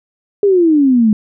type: exponential sweep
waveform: sine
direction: down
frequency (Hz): 415.3 to 207.7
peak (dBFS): -7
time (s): 0.43-1.13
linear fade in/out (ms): 2
effects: none